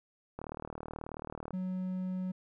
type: click train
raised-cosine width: 1 ms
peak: -26 dBFS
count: 44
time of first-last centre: 0.39-1.507 s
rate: 38.5 Hz
type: tone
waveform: triangle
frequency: 185 Hz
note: F#3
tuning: in tune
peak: -31 dBFS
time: 1.53-2.32 s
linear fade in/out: 10 ms
effects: none